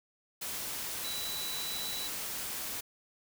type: tone in noise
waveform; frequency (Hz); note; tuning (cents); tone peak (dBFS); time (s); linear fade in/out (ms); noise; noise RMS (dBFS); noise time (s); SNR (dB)
sine; 3951; B7; 0; -38; 1.04-2.08; 10; white; -38; 0.41-2.81; -3
effects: none